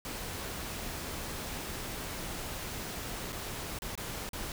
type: noise with dropouts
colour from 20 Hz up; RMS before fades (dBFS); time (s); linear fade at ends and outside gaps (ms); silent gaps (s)
pink; -39; 0.05-4.52; 1; 3.323-3.328 / 3.788-3.82 / 3.954-3.976 / 4.291-4.332
effects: none